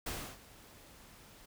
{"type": "noise with ADSR envelope", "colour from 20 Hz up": "pink", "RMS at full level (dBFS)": -38, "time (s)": [0.06, 1.46], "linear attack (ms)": 7, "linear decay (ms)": 300, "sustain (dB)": -19, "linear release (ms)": 10, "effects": []}